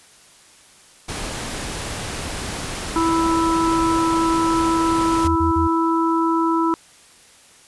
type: noise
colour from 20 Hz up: pink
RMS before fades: -28 dBFS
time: 1.08-5.28 s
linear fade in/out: 10 ms
type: harmonic tone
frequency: 329 Hz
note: E4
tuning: 3 cents flat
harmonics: 1 / 3 / 4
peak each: -18 / -21 / -24 dBFS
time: 2.96-6.74 s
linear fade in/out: 0 ms
type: tone bursts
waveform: sine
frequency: 82.2 Hz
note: E2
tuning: 4 cents flat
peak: -20 dBFS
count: 3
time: 5.24-5.676 s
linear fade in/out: 10 ms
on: 120 ms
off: 38 ms
effects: white hiss -49 dBFS RMS until 7.67 s + resampled to 24000 Hz